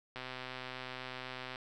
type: click train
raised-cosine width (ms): 0.3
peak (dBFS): -26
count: 180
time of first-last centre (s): 0.16-1.558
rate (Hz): 128
effects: none